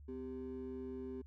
triangle ring-modulated tone, 324.2 Hz, E4, 29 cents flat, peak -36 dBFS, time 0.08-1.22 s, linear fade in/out 10 ms, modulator 68.7 Hz, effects tanh soft clip ceiling -36 dBFS + added 72 Hz sine -52 dBFS peak until 1.26 s

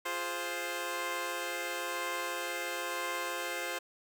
10% pulse chord, F minor, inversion none, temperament equal, 349.2 / 415.3 / 523.3 Hz, F4 / Ab4 / C5, 0 / 0 / 0 cents, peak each -31 / -34 / -28 dBFS, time 0.05-3.79 s, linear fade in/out 10 ms, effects none

